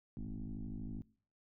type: tone with frequency modulation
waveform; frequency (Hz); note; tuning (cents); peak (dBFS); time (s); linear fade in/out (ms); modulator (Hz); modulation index
sine; 110; A2; 0; -39; 0.17-1.02; 0; 52.6; 3.1
effects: noise-tail reverb RT60 0.5 s tail -23 dB re dry + tanh soft clip ceiling -35 dBFS